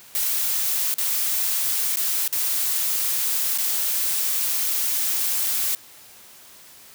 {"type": "noise with dropouts", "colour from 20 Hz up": "blue", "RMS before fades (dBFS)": -23, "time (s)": [0.15, 5.75], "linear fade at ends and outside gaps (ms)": 1, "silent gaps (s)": [[0.941, 0.983], [1.959, 1.97], [2.278, 2.326], [3.577, 3.584]], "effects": ["white hiss -47 dBFS RMS until 6.94 s", "high-pass 60 Hz 12 dB/octave"]}